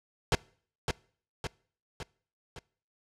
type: noise with echo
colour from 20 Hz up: pink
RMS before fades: -24 dBFS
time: 0.32-0.35 s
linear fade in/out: 0 ms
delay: 560 ms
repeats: 4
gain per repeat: -5 dB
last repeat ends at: 2.59 s
effects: noise-tail reverb RT60 0.5 s tail -24 dB re dry + low-pass 6000 Hz 12 dB/octave